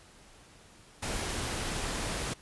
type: noise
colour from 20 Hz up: pink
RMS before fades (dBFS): -34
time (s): 1.02-2.34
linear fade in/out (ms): 10
effects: pink hiss -56 dBFS RMS until 2.41 s + resampled to 24000 Hz